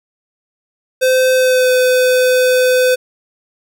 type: tone with pitch glide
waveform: square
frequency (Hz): 515 to 506.4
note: C5 to B4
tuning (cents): -28 to +43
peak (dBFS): -10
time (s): 1.01-2.96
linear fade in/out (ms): 20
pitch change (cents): -29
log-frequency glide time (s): 1.33-1.71
effects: none